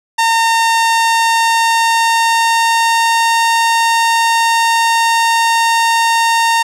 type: tone with pitch glide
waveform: sawtooth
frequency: 913 to 918.3 Hz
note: A#5 to A#5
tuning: -36 to -26 cents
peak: -6 dBFS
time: 0.18-6.63 s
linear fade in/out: 10 ms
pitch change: +10 cents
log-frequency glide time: 0.77-3.38 s
effects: low-pass 10000 Hz 12 dB/octave